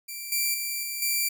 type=tone with level steps; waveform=5% pulse; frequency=2349 Hz; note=D7; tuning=in tune; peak=-25 / -14 / -19 / -21 / -14 dBFS; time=0.08-1.29 s; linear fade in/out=10 ms; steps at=0.32 / 0.54 / 0.83 / 1.02 s; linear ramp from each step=2 ms; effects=none